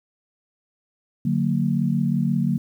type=chord; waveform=sine; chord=D augmented; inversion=none; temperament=just; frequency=146.83 / 183.54 / 229.4 Hz; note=D3 / F#3 / A#3; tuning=0 / -14 / -28 cents; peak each=-23 dBFS; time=1.25-2.58 s; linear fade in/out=5 ms; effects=9-bit